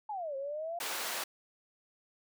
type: exponential two-way sweep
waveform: sine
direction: down then up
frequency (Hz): 880 to 533 to 701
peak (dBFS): -35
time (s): 0.09-0.79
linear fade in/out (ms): 5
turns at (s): 0.36
type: high-pass noise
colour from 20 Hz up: pink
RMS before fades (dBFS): -37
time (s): 0.8-1.24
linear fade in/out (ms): 5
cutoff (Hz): 670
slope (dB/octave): 12
effects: none